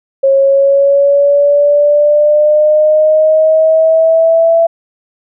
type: exponential sweep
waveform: sine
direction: up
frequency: 542 to 668 Hz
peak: -5 dBFS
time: 0.23-4.67 s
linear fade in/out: 10 ms
effects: none